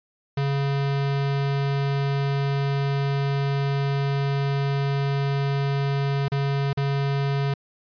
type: tone with dropouts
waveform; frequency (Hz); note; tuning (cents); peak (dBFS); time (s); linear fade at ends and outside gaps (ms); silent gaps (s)
square; 139.4; C#3; +10; -22; 0.37-7.54; 5; 6.283-6.318 / 6.731-6.772
effects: resampled to 11025 Hz